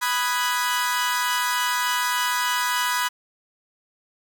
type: chord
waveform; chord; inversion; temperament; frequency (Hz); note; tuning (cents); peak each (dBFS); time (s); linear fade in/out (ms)
sawtooth; G# minor seventh; first; equal; 987.8 / 1244.5 / 1480 / 1661.2; B5 / D#6 / F#6 / G#6; 0 / 0 / 0 / 0; -20 / -26 / -26 / -25; 0.01-3.09; 20
effects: none